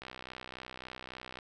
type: click train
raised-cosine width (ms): 0.3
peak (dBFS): -27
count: 88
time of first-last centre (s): 0.02-1.388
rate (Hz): 63.6
effects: none